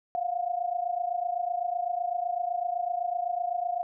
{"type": "tone pair together", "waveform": "sine", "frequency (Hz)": [698, 725.9], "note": ["F5", "F#5"], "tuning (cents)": [-1, -33], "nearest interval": "minor second", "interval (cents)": 68, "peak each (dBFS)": [-29, -31], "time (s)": [0.15, 3.83], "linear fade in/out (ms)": 0, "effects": []}